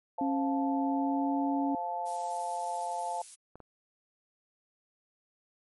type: harmonic tone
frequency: 174.61 Hz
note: F3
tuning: in tune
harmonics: 3 / 4 / 5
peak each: -42 / -35 / -34 dBFS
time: 0.18-3.22 s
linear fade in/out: 5 ms
type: tone with pitch glide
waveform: sine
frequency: 273.3 to 277.9 Hz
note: C#4 to C#4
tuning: -24 to +4 cents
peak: -28 dBFS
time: 0.21-1.75 s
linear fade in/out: 2 ms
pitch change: +28 cents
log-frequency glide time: 0.81-1.38 s
type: noise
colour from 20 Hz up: violet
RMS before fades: -43 dBFS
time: 2.05-3.36 s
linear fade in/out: 20 ms
type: clicks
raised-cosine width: 1 ms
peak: -34 dBFS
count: 2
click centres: 3.556 / 3.603 s
effects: MP3 48 kbps